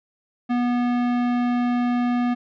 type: tone with tanh clipping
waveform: sine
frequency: 243.6 Hz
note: B3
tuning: 24 cents flat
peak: -21 dBFS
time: 0.49-2.35 s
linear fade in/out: 20 ms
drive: 18 dB
effects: none